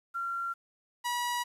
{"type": "tone pair in turn", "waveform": ["sine", "sawtooth"], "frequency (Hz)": [1374, 967.9], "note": ["F6", "B5"], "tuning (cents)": [-29, -35], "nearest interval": "tritone", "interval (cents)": 606, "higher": "first", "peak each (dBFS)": [-31, -26], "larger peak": "second", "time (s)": [[0.14, 0.54], [1.04, 1.44]], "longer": "neither", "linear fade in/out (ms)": 20, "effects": ["resampled to 32000 Hz", "10-bit"]}